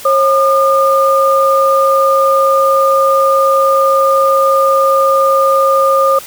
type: tone pair together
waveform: sine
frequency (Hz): 541.1 / 1212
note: C#5 / D#6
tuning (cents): -42 / -46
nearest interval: octave + major second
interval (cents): 1396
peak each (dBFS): -10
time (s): 0.05-6.19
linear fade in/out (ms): 5
effects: white hiss -31 dBFS RMS until 6.26 s